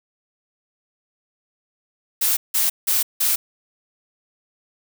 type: noise bursts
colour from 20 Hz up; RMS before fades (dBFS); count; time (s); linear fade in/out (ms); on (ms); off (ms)
blue; -19; 4; 2.21-3.36; 10; 160; 170
effects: none